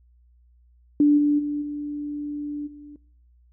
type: tone with level steps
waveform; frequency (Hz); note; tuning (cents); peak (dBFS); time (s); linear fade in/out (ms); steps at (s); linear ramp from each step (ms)
sine; 293; D4; -4; -13 / -16 / -23 / -27 / -39; 1-2.96; 2; 1.17 / 1.38 / 1.61 / 2.66; 20
effects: noise-tail reverb RT60 0.6 s tail -23 dB re dry + added 60 Hz sine -54 dBFS peak until 3.52 s